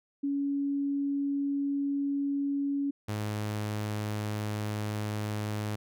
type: tone pair in turn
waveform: sine / sawtooth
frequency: 281 / 105.68 Hz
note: C#4 / G#2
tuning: +24 / +31 cents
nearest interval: octave + perfect fourth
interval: 1693 cents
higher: first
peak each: -27 dBFS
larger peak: neither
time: 0.23-2.91 / 3.08-5.76 s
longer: neither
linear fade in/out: 10 ms
effects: none